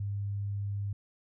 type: tone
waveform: sine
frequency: 100.8 Hz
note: G2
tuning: 49 cents sharp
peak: -31 dBFS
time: 0-0.93 s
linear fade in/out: 5 ms
effects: none